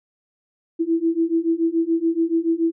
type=beating tone pair; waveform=sine; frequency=326.7 / 333.7 Hz; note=E4 / E4; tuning=-15 / +21 cents; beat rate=7 Hz; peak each=-21 / -20 dBFS; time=0.79-2.72 s; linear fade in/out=20 ms; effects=none